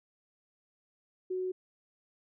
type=tone; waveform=sine; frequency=370 Hz; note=F#4; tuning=in tune; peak=-31 dBFS; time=1.3-1.52 s; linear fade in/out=10 ms; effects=none